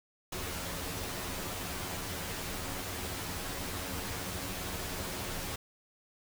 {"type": "noise with comb filter", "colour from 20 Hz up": "pink", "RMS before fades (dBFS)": -38, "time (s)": [0.32, 5.56], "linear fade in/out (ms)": 5, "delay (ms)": 11, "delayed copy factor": 0.7, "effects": []}